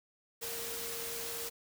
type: tone in noise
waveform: sine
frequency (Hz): 463.4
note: A#4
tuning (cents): -10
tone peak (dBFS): -45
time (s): 0.41-1.5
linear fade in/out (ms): 20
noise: white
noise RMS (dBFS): -40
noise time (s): 0.41-1.5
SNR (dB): -8
effects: none